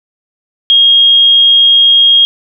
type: tone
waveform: sine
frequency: 3256 Hz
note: G#7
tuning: 35 cents flat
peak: -3 dBFS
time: 0.7-2.25 s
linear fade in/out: 0 ms
effects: none